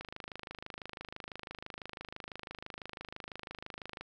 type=click train; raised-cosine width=0.3 ms; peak=-26 dBFS; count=105; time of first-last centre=0.01-4.01 s; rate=26 Hz; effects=none